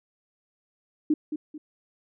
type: tone with echo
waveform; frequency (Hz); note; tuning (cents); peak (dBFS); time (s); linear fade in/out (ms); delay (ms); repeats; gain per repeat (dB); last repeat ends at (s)
sine; 303.8; D#4; -41; -18; 1.1-1.14; 5; 220; 2; -9; 1.58
effects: none